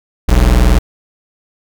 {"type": "tone pair together", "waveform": "square", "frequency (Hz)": [41.06, 61.4], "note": ["E1", "B1"], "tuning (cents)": [-6, -9], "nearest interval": "perfect fifth", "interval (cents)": 697, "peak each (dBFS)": -10, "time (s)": [0.28, 0.79], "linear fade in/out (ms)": 10, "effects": []}